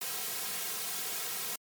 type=noise with comb filter; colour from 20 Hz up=white; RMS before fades=-36 dBFS; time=0.01-1.56 s; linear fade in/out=5 ms; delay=3.4 ms; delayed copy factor=-1; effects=high-pass 200 Hz 12 dB/octave + MP3 96 kbps